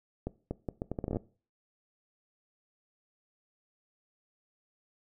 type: accelerating click train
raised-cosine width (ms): 2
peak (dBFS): -20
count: 13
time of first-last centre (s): 0.27-1.168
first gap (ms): 240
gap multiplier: 0.74
effects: noise-tail reverb RT60 0.4 s tail -20 dB re dry

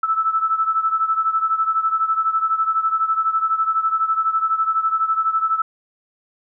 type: beating tone pair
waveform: sine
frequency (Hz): 1311 / 1323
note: E6 / E6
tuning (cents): -10 / +6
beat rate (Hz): 12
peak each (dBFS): -18 / -22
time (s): 0.03-5.62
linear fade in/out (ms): 5
effects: none

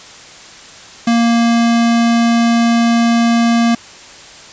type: tone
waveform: square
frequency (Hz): 233.1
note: A#3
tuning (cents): 0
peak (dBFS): -10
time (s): 1.07-3.75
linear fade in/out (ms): 5
effects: white hiss -36 dBFS RMS until 4.52 s + resampled to 16000 Hz

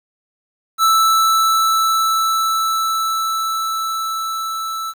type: tone with level ramp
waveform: square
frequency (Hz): 1318.5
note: E6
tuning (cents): 0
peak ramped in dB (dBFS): -11 to -23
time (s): 0.78-4.94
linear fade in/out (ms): 50
effects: 8-bit

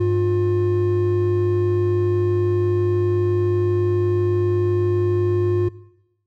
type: tone pair together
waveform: triangle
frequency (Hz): 101 / 355.1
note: G#2 / F4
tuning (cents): -48 / +29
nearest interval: octave + minor seventh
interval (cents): 2177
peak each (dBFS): -17 / -16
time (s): 0-5.69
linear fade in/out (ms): 10
effects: noise-tail reverb RT60 0.9 s tail -20 dB re dry + tanh soft clip ceiling -6 dBFS

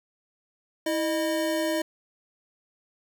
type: tone pair together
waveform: square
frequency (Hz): 325.7 / 614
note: E4 / D#5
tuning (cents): -21 / -23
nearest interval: major seventh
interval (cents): 1098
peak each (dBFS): -28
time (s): 0.86-1.82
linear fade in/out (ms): 5
effects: none

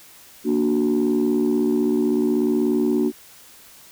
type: chord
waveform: sine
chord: Bb augmented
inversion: none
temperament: equal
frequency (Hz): 233.1 / 293.7 / 370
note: Bb3 / D4 / F#4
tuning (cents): 0 / 0 / 0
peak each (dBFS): -20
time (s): 0.44-3.12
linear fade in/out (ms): 50
effects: tanh soft clip ceiling -12 dBFS + white hiss -47 dBFS RMS until 3.91 s

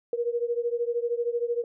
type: beating tone pair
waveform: sine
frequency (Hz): 470 / 483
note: A#4 / B4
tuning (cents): +14 / -39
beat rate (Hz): 13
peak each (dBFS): -27 / -29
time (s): 0.13-1.64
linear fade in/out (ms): 2
effects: none

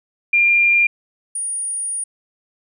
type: tone pair in turn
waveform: sine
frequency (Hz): 2396 / 9566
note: D7 / D9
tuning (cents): +34 / +31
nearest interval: 2 octaves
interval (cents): 2397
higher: second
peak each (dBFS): -11 / -21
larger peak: first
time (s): 0.33-0.87 / 1.35-2.04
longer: second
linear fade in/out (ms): 5
effects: none

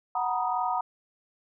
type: chord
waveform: sine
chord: B major seventh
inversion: second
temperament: equal with one note detuned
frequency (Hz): 740 / 932.3 / 975.3 / 1244.5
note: F#5 / A#5 / B5 / D#6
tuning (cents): 0 / 0 / -22 / 0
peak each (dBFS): -29 / -31 / -32 / -32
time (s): 0.15-0.81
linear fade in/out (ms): 5
effects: none

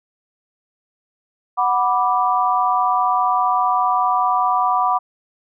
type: chord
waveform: sine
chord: B minor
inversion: second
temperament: equal with one note detuned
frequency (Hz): 740 / 984.9 / 1174.7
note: F#5 / B5 / D6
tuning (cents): 0 / -5 / 0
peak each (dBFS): -19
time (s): 1.57-4.99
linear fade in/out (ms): 20
effects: none

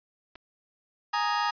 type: clicks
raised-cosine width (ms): 0.3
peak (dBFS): -31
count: 2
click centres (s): 0.355 / 0.358
type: chord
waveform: sawtooth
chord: Ab suspended second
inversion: none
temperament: just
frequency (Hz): 830.6 / 934.4 / 1245.9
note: Ab5 / Bb5 / Eb6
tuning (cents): 0 / +4 / +2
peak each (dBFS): -25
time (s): 1.13-1.51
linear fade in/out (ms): 10
effects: resampled to 11025 Hz

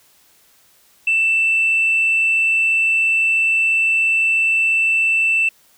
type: tone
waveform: sine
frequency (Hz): 2663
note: E7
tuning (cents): +17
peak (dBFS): -12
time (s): 1.07-5.49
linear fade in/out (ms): 5
effects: tanh soft clip ceiling -10 dBFS + white hiss -54 dBFS RMS until 5.77 s

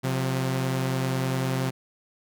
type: tone pair together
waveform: sawtooth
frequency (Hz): 131.22 / 178.4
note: C3 / F3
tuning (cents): +5 / +37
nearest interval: perfect fourth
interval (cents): 532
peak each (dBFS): -21 / -28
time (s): 0.03-1.71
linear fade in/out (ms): 20
effects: none

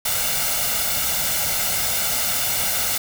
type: noise with comb filter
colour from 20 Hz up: white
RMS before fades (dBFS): -22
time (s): 0.05-2.98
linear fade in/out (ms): 5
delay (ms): 1.4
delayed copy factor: +0.65
effects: none

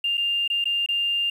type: tone with dropouts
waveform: triangle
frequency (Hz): 2800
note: F7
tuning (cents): +4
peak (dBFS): -17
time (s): 0.04-1.3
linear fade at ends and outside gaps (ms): 5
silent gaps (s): 0.172-0.177 / 0.478-0.5 / 0.642-0.655 / 0.862-0.887
effects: tanh soft clip ceiling -19 dBFS + 9-bit

